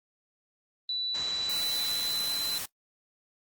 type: tone with pitch glide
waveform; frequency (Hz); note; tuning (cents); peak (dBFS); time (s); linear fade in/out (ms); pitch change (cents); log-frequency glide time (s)
sine; 3961 to 4035; B7 to B7; +4 to +36; -29; 0.89-2.58; 2; +32; 1.38-2.43
type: noise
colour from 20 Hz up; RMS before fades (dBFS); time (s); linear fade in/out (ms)
white; -36; 1.14-2.66; 10
effects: noise-tail reverb RT60 0.1 s tail -19 dB re dry + Opus 24 kbps